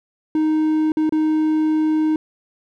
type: tone with dropouts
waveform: triangle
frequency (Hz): 311.2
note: D#4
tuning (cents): 0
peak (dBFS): -13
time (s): 0.35-2.16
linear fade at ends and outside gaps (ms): 2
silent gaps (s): 0.92-0.97 / 1.094-1.123
effects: none